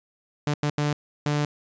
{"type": "tone bursts at uneven times", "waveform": "sawtooth", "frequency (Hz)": 147.4, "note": "D3", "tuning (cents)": 7, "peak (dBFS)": -18, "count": 4, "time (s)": [[0.47, 0.54], [0.63, 0.7], [0.78, 0.93], [1.26, 1.45]], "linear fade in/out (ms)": 2, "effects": ["resampled to 16000 Hz"]}